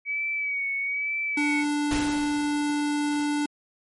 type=tone with vibrato; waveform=sine; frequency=2269 Hz; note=C#7; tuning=40 cents sharp; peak=-25 dBFS; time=0.05-1.65 s; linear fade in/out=50 ms; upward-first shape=sine; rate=1.1 Hz; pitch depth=42 cents each way
type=tone; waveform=square; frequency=293.7 Hz; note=D4; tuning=in tune; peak=-24 dBFS; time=1.37-3.46 s; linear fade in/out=5 ms
type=noise with exponential decay; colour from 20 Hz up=pink; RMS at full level=-29 dBFS; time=1.91-2.97 s; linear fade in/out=2 ms; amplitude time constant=230 ms
effects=MP3 48 kbps